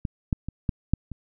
clicks, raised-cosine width 5 ms, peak -15 / -10 / -19 / -11 / -7 / -23 dBFS, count 6, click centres 0.052 / 0.328 / 0.486 / 0.692 / 0.936 / 1.117 s, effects none

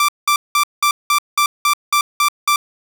sawtooth tone bursts, 1174.7 Hz, D6, in tune, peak -8 dBFS, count 10, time 0-2.56 s, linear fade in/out 2 ms, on 85 ms, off 190 ms, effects none

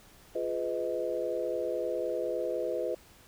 sine chord, F half-diminished seventh, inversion none, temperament just, 349.2 / 419.1 / 502.9 / 628.6 Hz, F4 / Ab4 / Cb5 / Eb5, 0 / +16 / +31 / +18 cents, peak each -36 / -37 / -33 / -35 dBFS, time 0.35-2.95 s, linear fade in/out 5 ms, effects pink hiss -57 dBFS RMS until 3.27 s

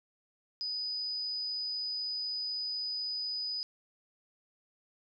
sine tone, 4978 Hz, D#8, in tune, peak -33 dBFS, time 0.61-3.63 s, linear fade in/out 0 ms, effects none

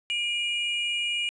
triangle tone pair together, 2396 / 2878 Hz, D7 / F#7, +34 / -49 cents, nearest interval minor third, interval 317 cents, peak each -28 / -26 dBFS, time 0.1-1.29 s, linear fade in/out 0 ms, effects resampled to 24000 Hz

